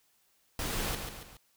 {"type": "noise with echo", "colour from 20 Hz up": "pink", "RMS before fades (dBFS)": -34, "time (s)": [0.59, 0.95], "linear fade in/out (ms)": 2, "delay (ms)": 140, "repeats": 3, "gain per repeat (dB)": -6, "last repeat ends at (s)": 1.37, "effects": ["white hiss -70 dBFS RMS until 1.56 s"]}